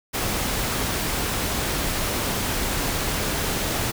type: noise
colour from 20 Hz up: pink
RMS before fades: -25 dBFS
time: 0.13-3.92 s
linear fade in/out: 20 ms
effects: none